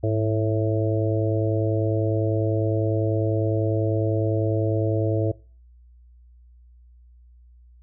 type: harmonic tone with a mistuned harmonic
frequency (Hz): 110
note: A2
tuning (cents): 0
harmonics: 1 / 3 / 4 / 5 / 6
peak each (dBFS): -22 / -27 / -28 / -29 / -30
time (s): 0.03-5.32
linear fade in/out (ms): 10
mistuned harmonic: 1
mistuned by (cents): -61
effects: noise-tail reverb RT60 0.4 s tail -23 dB re dry + added 60 Hz sine -48 dBFS peak until 7.82 s